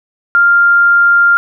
sine tone, 1396.9 Hz, F6, in tune, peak -5 dBFS, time 0.35-1.37 s, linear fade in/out 0 ms, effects none

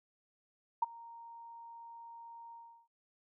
sine tone with ADSR envelope, 929 Hz, A#5, 6 cents flat, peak -24 dBFS, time 0.82-2.88 s, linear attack 7 ms, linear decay 21 ms, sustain -24 dB, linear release 350 ms, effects none

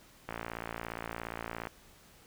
click train, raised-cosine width 0.5 ms, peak -22 dBFS, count 80, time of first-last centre 0.29-1.671 s, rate 57.2 Hz, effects pink hiss -59 dBFS RMS until 2.26 s

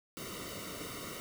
pink noise with comb filter, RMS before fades -43 dBFS, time 0.17-1.2 s, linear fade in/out 0 ms, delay 1.2 ms, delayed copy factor -0.95, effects none

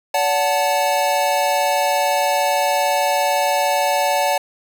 square chord, D major, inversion none, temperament equal with one note detuned, 573.6 / 740 / 880 Hz, D5 / F#5 / A5, -41 / 0 / 0 cents, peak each -21 dBFS, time 0.14-4.38 s, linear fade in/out 5 ms, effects none

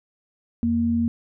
sine tone pair together, 87.31 / 233.2 Hz, F2 / A#3, 0 / +1 cents, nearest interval octave + perfect fourth, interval 1701 cents, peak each -28 / -19 dBFS, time 0.63-1.08 s, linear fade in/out 0 ms, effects none

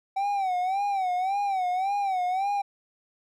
triangle tone with vibrato, 765 Hz, G5, 42 cents flat, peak -22 dBFS, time 0.16-2.62 s, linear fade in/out 10 ms, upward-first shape sine, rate 1.8 Hz, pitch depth 110 cents each way, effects none

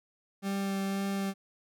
40% pulse tone with vibrato, 196 Hz, G3, in tune, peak -29 dBFS, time 0.42-1.34 s, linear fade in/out 50 ms, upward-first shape sine, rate 1.9 Hz, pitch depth 10 cents each way, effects none

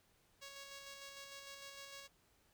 5% pulse tone with tremolo, 554.4 Hz, C#5, in tune, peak -38 dBFS, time 0.41-2.08 s, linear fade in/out 20 ms, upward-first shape square, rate 6.6 Hz, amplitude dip 30%, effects pink hiss -73 dBFS RMS until 2.53 s

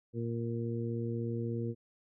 harmonic tone, 116.54 Hz, A#2, in tune, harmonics 1 / 2 / 3 / 4, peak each -35 / -38 / -40 / -41 dBFS, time 0.13-1.75 s, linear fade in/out 50 ms, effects none

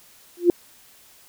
sine tone with exponential growth, 349.2 Hz, F4, in tune, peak -7 dBFS, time 0.37-0.5 s, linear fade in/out 1 ms, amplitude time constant 28 ms, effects white hiss -52 dBFS RMS until 1.28 s

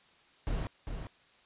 brown noise with echo, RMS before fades -33 dBFS, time 0.47-0.67 s, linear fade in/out 0 ms, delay 400 ms, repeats 1, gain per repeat -6 dB, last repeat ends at 1.07 s, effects white hiss -63 dBFS RMS until 1.45 s + resampled to 8000 Hz

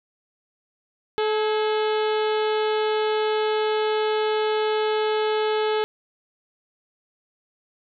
harmonic tone with a mistuned harmonic, 430.7 Hz, A4, 37 cents flat, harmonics 1 / 2 / 3 / 4 / 5 / 6 / 7 / 8 / 9 / 10, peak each -21 / -28 / -33 / -35 / -38 / -40 / -37 / -38 / -43 / -45 dBFS, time 1.18-5.84 s, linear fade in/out 0 ms, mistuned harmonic 4, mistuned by -68 cents, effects none

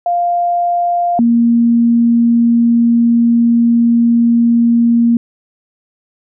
sine tone pair in turn, 698.5 / 234.3 Hz, F5 / A#3, 0 / +9 cents, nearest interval octave + perfect fifth, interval 1891 cents, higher first, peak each -11 / -7 dBFS, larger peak second, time 0.06-1.19 / 1.19-5.17 s, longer second, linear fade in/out 2 ms, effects none

